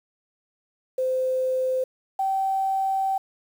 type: tone pair in turn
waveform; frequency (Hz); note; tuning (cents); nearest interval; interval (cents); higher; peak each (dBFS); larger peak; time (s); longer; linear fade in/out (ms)
sine; 516 / 773.1; C5 / G5; -24 / -24; perfect fifth; 700; second; -21; neither; 0.98-1.84 / 2.19-3.18; second; 5
effects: 8-bit